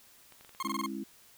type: clicks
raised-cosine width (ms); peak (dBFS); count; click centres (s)
0.3; -37; 10; 0.323 / 0.41 / 0.448 / 0.493 / 0.549 / 0.603 / 0.685 / 0.718 / 0.749 / 0.814
type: tone bursts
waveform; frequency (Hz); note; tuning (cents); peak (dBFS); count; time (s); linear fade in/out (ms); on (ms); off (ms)
40% pulse; 1070; C6; +38; -31; 6; 0.6-0.862; 2; 27; 20
type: chord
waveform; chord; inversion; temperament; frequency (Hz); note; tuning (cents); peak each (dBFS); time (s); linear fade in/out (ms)
sine; C# minor; second; equal with one note detuned; 207.7 / 271.9 / 329.6; G#3 / C#4 / E4; 0 / -33 / 0; -39 / -40 / -40; 0.64-1.04; 10
effects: white hiss -59 dBFS RMS until 1.37 s